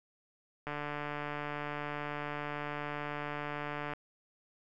click train, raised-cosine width 0.5 ms, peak -23 dBFS, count 481, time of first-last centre 0.67-3.935 s, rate 147 Hz, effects none

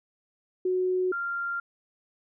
sine tone pair in turn, 368.1 / 1389.8 Hz, F#4 / F6, -9 / -9 cents, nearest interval octave + major seventh, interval 2300 cents, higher second, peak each -23 / -28 dBFS, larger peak first, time 0.65-1.12 / 1.12-1.6 s, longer second, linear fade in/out 5 ms, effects none

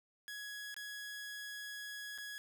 sawtooth tone with dropouts, 1672 Hz, G#6, 11 cents sharp, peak -40 dBFS, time 0.28-2.38 s, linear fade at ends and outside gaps 0 ms, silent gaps 0.743-0.765 / 2.178-2.184 s, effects none

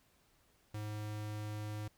square tone, 105.9 Hz, G#2, 34 cents sharp, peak -40 dBFS, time 0.74-1.88 s, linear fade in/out 5 ms, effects pink hiss -71 dBFS RMS until 1.97 s

